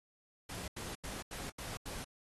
pink noise bursts, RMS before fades -44 dBFS, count 6, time 0.49-2.045 s, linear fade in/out 5 ms, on 190 ms, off 83 ms, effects AAC 32 kbps

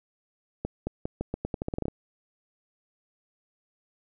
accelerating click train, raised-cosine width 2 ms, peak -16 dBFS, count 14, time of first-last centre 0.65-1.882 s, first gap 220 ms, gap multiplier 0.84, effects none

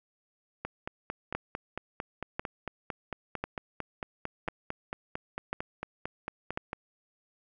two click trains, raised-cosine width 0.5 ms, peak -19 / -16 dBFS, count 28 / 6, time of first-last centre 0.65-6.731 / 1.35-6.575 s, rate 4.44 / 0.957 Hz, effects none

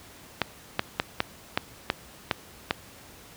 clicks, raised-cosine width 0.3 ms, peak -6 dBFS, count 8, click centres 0.417 / 0.794 / 0.999 / 1.204 / 1.575 / 1.901 / 2.312 / 2.709 s, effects pink hiss -49 dBFS RMS until 3.36 s + high-pass 60 Hz 12 dB/octave

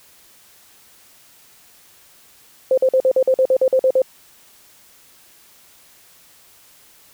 sine tone bursts, 521 Hz, C5, 7 cents flat, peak -11 dBFS, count 12, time 2.71-4.019 s, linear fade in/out 2 ms, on 66 ms, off 47 ms, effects white hiss -50 dBFS RMS until 7.13 s

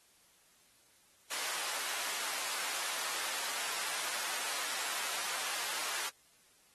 pink high-pass noise, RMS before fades -38 dBFS, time 1.3-6.1 s, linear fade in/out 20 ms, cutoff 970 Hz, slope 12 dB/octave, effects white hiss -66 dBFS RMS until 6.74 s + AAC 32 kbps

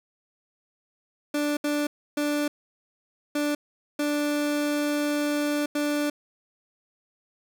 30% pulse tone bursts at uneven times, 293.7 Hz, D4, in tune, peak -21 dBFS, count 6, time 1.34-1.57 / 1.64-1.87 / 2.17-2.48 / 3.35-3.55 / 3.99-5.66 / 5.75-6.1 s, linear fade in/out 5 ms, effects none

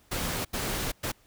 pink noise bursts at uneven times, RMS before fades -31 dBFS, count 3, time 0.11-0.45 / 0.53-0.92 / 1.03-1.12 s, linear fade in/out 10 ms, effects pink hiss -62 dBFS RMS until 1.26 s

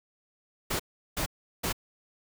pink noise bursts, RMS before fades -30 dBFS, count 3, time 0.7-1.728 s, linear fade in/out 10 ms, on 96 ms, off 370 ms, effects none

